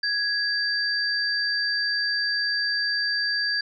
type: tone pair together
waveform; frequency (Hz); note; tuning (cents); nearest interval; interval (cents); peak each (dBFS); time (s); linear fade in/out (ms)
sine; 1661.2 / 4678; G#6 / D8; 0 / -8; octave + tritone; 1792; -25; 0.03-3.61; 5
effects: none